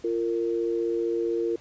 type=tone pair together; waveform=sine; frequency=344.8 / 460.3 Hz; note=F4 / A#4; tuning=-22 / -22 cents; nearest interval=perfect fourth; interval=500 cents; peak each=-26 / -27 dBFS; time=0.04-1.56 s; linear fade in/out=5 ms; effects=pink hiss -54 dBFS RMS until 1.6 s + resampled to 16000 Hz